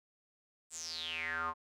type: tone with band-pass filter sweep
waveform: square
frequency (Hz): 82.1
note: E2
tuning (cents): -6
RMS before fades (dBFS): -39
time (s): 0.7-1.54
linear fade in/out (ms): 50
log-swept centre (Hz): 8100 to 1000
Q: 9.2
effects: none